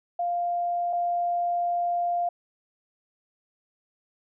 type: tone pair in turn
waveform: sine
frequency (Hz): 698.5 / 698.5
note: F5 / F5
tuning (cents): 0 / 0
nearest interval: unison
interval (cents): 0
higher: neither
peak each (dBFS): -24 / -23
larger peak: second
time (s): 0.19-0.93 / 0.93-2.29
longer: second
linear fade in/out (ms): 5
effects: none